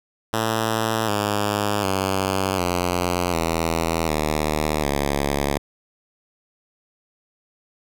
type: tone with pitch steps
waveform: 5% pulse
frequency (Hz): 111.3 / 103.25 / 95.78 / 88.85 / 82.42 / 76.46 / 70.93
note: A2 / G#2 / G2 / F2 / E2 / D#2 / C#2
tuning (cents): +20 / -10 / -40 / +30 / 0 / -30 / +40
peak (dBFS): -9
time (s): 0.33-5.58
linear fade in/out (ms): 5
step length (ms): 750
effects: none